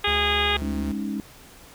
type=harmonic tone; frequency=410.8 Hz; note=G#4; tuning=19 cents flat; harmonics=1 / 2 / 3 / 4 / 5 / 6 / 7 / 8 / 9; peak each=-29 / -29 / -29 / -29 / -29 / -29 / -29 / -29 / -29 dBFS; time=0.04-0.57 s; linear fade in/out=5 ms
type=tone with pitch glide; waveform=square; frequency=73 to 72.54 Hz; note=D2 to D2; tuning=-10 to -21 cents; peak=-30 dBFS; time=0.07-0.92 s; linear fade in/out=5 ms; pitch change=-11 cents; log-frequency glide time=0.43-0.54 s
type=chord; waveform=sine; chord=Ab suspended fourth; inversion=none; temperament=just; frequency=207.7 / 276.9 / 311.5 Hz; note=Ab3 / Db4 / Eb4; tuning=0 / -2 / +2 cents; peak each=-28 / -31 / -33 dBFS; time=0.62-1.2 s; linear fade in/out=0 ms
effects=pink hiss -48 dBFS RMS until 1.74 s